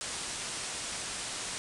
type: low-pass noise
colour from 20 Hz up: white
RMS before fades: -38 dBFS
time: 0.01-1.58 s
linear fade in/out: 0 ms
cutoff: 9800 Hz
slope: 96 dB/octave
effects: none